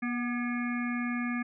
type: harmonic tone with a mistuned harmonic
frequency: 241.4 Hz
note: B3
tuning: 39 cents flat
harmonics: 1 / 3 / 5 / 7 / 9 / 10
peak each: -30 / -45 / -41 / -39 / -40 / -46 dBFS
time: 0.02-1.43 s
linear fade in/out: 10 ms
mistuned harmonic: 3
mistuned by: +39 cents
effects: none